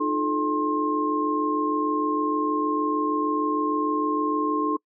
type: tone cluster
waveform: sine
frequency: 304.4 / 350.9 / 432.9 / 1063 Hz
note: D#4 / F4 / A4 / C6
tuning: -38 / +8 / -28 / +27 cents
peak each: -25 / -34 / -29 / -25 dBFS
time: 0-4.77 s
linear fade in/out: 10 ms
effects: noise-tail reverb RT60 0.1 s tail -26 dB re dry